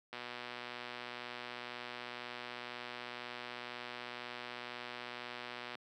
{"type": "click train", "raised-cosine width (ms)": 0.3, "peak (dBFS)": -27, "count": 687, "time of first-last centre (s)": [0.13, 5.753], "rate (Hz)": 122, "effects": ["high-pass 200 Hz 12 dB/octave"]}